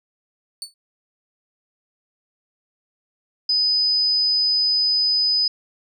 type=tone with exponential decay; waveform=30% pulse; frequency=4476 Hz; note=C#8; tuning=16 cents sharp; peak=-22 dBFS; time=0.62-0.74 s; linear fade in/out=1 ms; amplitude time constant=25 ms
type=tone; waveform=sine; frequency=5000 Hz; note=D#8; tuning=8 cents sharp; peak=-16 dBFS; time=3.49-5.48 s; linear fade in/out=5 ms
effects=none